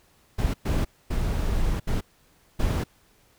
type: noise bursts at uneven times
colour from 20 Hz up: brown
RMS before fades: -24 dBFS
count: 5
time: 0.38-0.54 / 0.65-0.85 / 1.1-1.8 / 1.87-2.01 / 2.59-2.84 s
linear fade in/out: 10 ms
effects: pink hiss -61 dBFS RMS until 3.38 s